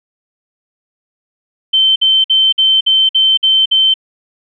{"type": "tone bursts", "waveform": "sine", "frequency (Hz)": 3095, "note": "G7", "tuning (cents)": -23, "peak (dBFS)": -7, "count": 8, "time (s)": [1.73, 3.941], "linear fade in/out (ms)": 10, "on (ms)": 230, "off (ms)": 53, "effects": []}